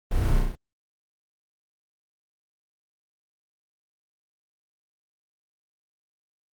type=noise with echo; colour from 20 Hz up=brown; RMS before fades=-25 dBFS; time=0.11-0.39 s; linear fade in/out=5 ms; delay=33 ms; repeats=5; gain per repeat=-2 dB; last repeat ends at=0.555 s; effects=Opus 32 kbps